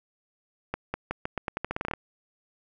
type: accelerating click train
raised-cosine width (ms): 0.5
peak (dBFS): -14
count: 15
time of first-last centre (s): 0.74-1.936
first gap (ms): 200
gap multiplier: 0.85
effects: none